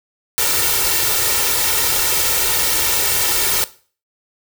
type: noise with comb filter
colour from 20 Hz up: white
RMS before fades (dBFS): -17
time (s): 0.38-3.64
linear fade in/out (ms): 0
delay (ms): 2.2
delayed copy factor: +0.7
effects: noise-tail reverb RT60 0.4 s tail -17 dB re dry